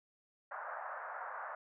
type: band-pass noise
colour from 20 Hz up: white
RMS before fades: -44 dBFS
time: 0.51-1.55 s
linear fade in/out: 5 ms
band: 580 to 1600 Hz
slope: 48 dB/octave
effects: none